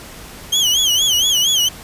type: tone with vibrato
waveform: 30% pulse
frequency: 3136 Hz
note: G7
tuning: in tune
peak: -10 dBFS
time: 0.52-1.69 s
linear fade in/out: 10 ms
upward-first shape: sine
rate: 4.3 Hz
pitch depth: 140 cents each way
effects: pink hiss -36 dBFS RMS until 1.83 s + resampled to 32000 Hz